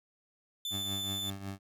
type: tone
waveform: 40% pulse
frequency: 3520 Hz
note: A7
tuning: in tune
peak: -33 dBFS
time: 0.65-1.3 s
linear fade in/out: 2 ms
type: tone with tremolo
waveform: 20% pulse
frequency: 98 Hz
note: G2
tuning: in tune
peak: -31 dBFS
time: 0.7-1.59 s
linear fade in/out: 50 ms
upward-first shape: triangle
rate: 5.4 Hz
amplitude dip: 70%
effects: none